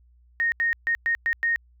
sine tone bursts at uneven times, 1855 Hz, A#6, 9 cents flat, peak -20 dBFS, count 6, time 0.4-0.52 / 0.6-0.73 / 0.87-0.95 / 1.06-1.15 / 1.26-1.33 / 1.43-1.56 s, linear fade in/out 0 ms, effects added 60 Hz sine -54 dBFS peak until 1.8 s

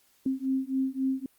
sine beating tone pair, 263.2 / 266.9 Hz, C4 / C4, +10 / +35 cents, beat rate 3.7 Hz, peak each -29 / -29 dBFS, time 0.26-1.26 s, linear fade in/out 2 ms, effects white hiss -65 dBFS RMS until 1.38 s + Opus 48 kbps

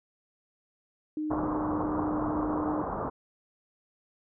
sine tone with pitch glide, 306.3 to 304 Hz, D#4 to D#4, -27 to -40 cents, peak -29 dBFS, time 1.17-2.82 s, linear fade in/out 2 ms, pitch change -13 cents, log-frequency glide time 1.35-1.68 s
white low-pass noise, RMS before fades -33 dBFS, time 1.3-3.1 s, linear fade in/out 10 ms, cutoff 1200 Hz, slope 48 dB/octave
effects none

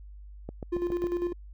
click train, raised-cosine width 2 ms, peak -23 dBFS, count 5, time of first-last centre 0.49-1.041 s, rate 7.26 Hz
triangle tone with tremolo, 349.2 Hz, F4, in tune, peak -23 dBFS, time 0.72-1.33 s, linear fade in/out 10 ms, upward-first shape square, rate 10 Hz, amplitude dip 55%
effects added 50 Hz sine -43 dBFS peak until 1.53 s

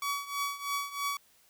sawtooth tone with tremolo, 1134 Hz, C#6, 39 cents sharp, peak -25 dBFS, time 0.02-1.17 s, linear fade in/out 2 ms, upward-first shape triangle, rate 3.1 Hz, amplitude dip 85%, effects white hiss -64 dBFS RMS until 1.49 s

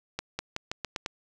accelerating click train, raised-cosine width 0.2 ms, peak -14 dBFS, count 7, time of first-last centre 0.19-1.061 s, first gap 200 ms, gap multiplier 0.87, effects none

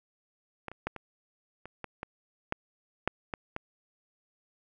clicks, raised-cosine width 0.5 ms, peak -22 / -28 / -16 / -25 / -28 / -22 / -21 / -14 / -11 / -18 / -19 dBFS, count 11, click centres 0.683 / 0.716 / 0.87 / 0.963 / 1.656 / 1.843 / 2.031 / 2.524 / 3.076 / 3.338 / 3.564 s, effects none

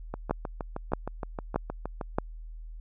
two click trains, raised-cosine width 1 ms, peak -11 / -19 dBFS, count 4 / 13, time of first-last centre 0.31-2.185 / 0.14-2.012 s, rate 1.6 / 6.41 Hz, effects added 40 Hz sine -39 dBFS peak until 2.8 s

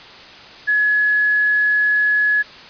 sine tone, 1694 Hz, G#6, 34 cents sharp, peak -13 dBFS, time 0.67-2.43 s, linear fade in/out 20 ms, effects white hiss -39 dBFS RMS until 2.69 s + resampled to 11025 Hz

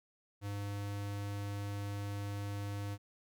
square tone, 101.3 Hz, G#2, 43 cents flat, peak -38 dBFS, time 0.41-2.98 s, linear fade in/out 50 ms, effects none

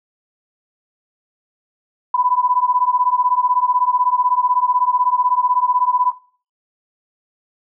sine beating tone pair, 987.8 / 1003.8 Hz, B5 / B5, 0 / +28 cents, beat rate 16 Hz, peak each -17 dBFS, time 2.14-6.12 s, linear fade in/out 5 ms, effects noise-tail reverb RT60 0.4 s tail -17 dB re dry

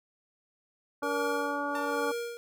harmonic tone, 287 Hz, D4, 40 cents flat, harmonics 1 / 2 / 3 / 4 / 5, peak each -36 / -36 / -36 / -36 / -36 dBFS, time 1.02-2.12 s, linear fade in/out 10 ms
square tone with tremolo, 471.5 Hz, A#4, 20 cents sharp, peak -31 dBFS, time 1.03-2.37 s, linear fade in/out 0 ms, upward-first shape sine, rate 1.2 Hz, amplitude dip 90%
sawtooth tone with exponential decay, 898 Hz, A5, 35 cents sharp, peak -33 dBFS, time 1.75-2.19 s, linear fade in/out 1 ms, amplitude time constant 95 ms
effects none

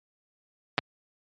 clicks, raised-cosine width 0.3 ms, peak -6 dBFS, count 2, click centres 0.781 / 0.788 s, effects high-pass 100 Hz 12 dB/octave + MP3 48 kbps

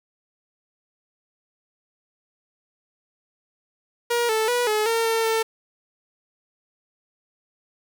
sawtooth tone with pitch steps, 475.5 / 439.3 / 487.1 / 426.9 / 456.5 / 452 / 447.4 Hz, A#4 / A4 / B4 / G#4 / A#4 / A4 / A4, +34 / -3 / -24 / +48 / -36 / +47 / +29 cents, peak -16 dBFS, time 4.1-5.43 s, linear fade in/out 10 ms, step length 190 ms, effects 7-bit

